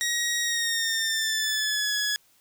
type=tone with pitch glide; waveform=15% pulse; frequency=1892 to 1685.6 Hz; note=A#6 to G#6; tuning=+25 to +25 cents; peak=-18 dBFS; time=0.01-2.16 s; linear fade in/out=0 ms; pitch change=-200 cents; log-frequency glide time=0.41-1.93 s; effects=white hiss -62 dBFS RMS until 2.4 s